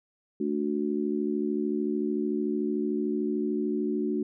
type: chord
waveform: sine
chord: D major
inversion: second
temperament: just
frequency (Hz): 220.2 / 293.7 / 367.1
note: A3 / D4 / F#4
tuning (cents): +2 / 0 / -14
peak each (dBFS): -30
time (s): 0.4-4.23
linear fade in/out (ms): 5
effects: none